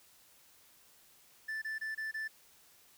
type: tone bursts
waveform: triangle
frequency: 1760 Hz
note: A6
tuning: in tune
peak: -34 dBFS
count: 5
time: 1.48-2.28 s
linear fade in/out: 10 ms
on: 140 ms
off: 25 ms
effects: white hiss -63 dBFS RMS until 2.97 s